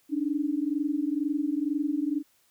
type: tone pair together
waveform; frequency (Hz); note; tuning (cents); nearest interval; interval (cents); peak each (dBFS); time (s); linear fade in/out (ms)
sine; 283.1 / 305.2; C#4 / D#4; +37 / -33; minor second; 130; -28; 0.09-2.23; 50
effects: white hiss -66 dBFS RMS until 2.5 s